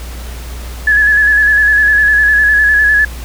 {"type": "tone with vibrato", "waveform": "sine", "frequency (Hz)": 1700, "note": "G#6", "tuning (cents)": 40, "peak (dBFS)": -6, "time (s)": [0.87, 3.05], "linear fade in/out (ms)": 5, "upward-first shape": "square", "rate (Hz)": 9.9, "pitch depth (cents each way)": 30, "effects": ["added 60 Hz sine -23 dBFS peak until 3.24 s", "pink hiss -32 dBFS RMS until 3.24 s"]}